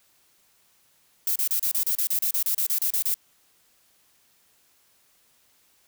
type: noise bursts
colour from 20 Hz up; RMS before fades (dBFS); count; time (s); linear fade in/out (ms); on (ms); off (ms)
violet; -24; 16; 1.27-3.142; 2; 87; 32
effects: white hiss -63 dBFS RMS until 5.87 s